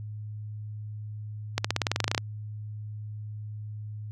accelerating click train, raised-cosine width 0.2 ms, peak -7 dBFS, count 14, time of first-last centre 1.58-2.179 s, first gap 65 ms, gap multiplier 0.94, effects added 106 Hz sine -35 dBFS peak until 4.11 s

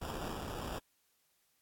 pink noise with sample-and-hold, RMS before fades -41 dBFS, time 0.01-0.79 s, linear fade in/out 10 ms, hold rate 2100 Hz, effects white hiss -75 dBFS RMS until 1.61 s + AAC 64 kbps

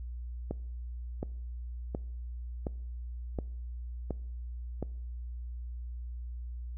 click train, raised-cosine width 2 ms, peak -20 dBFS, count 7, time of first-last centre 0.51-4.827 s, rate 1.39 Hz, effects noise-tail reverb RT60 0.7 s tail -23 dB re dry + added 60 Hz sine -37 dBFS peak until 6.77 s

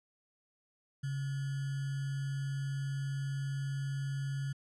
sine tone with sample-and-hold, 137.5 Hz, C#3, 14 cents flat, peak -33 dBFS, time 1.03-4.53 s, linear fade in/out 10 ms, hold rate 1575 Hz, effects resampled to 24000 Hz

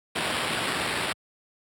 violet noise with sample-and-hold, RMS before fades -28 dBFS, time 0.15-1.13 s, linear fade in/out 10 ms, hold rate 6300 Hz, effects high-pass 100 Hz 12 dB/octave + low-pass 12000 Hz 12 dB/octave

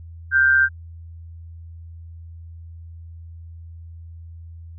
sine tone pair together, 1434 / 1569.5 Hz, F6 / G6, +45 / +2 cents, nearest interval major second, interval 157 cents, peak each -21 / -13 dBFS, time 0.31-0.69 s, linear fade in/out 50 ms, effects added 83 Hz sine -36 dBFS peak until 4.78 s

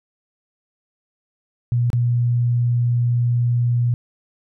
sine tone with dropouts, 120.5 Hz, B2, 42 cents flat, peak -15 dBFS, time 1.72-3.94 s, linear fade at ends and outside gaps 0 ms, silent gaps 1.902-1.931 s, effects none

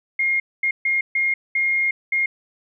sine tone bursts at uneven times, 2135 Hz, C7, 34 cents sharp, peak -17 dBFS, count 6, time 0.19-0.4 / 0.63-0.71 / 0.85-1.01 / 1.15-1.34 / 1.55-1.91 / 2.12-2.26 s, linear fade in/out 5 ms, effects none

